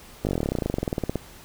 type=slowing click train; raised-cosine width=2 ms; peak=-11 dBFS; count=26; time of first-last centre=0.25-1.157 s; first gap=19 ms; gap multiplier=1.05; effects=pink hiss -47 dBFS RMS until 1.44 s